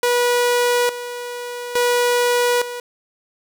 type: tone with tremolo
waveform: sawtooth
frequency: 486.3 Hz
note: B4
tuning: 27 cents flat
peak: -11 dBFS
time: 0.03-2.8 s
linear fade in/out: 2 ms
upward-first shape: square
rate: 0.58 Hz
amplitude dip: 75%
effects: none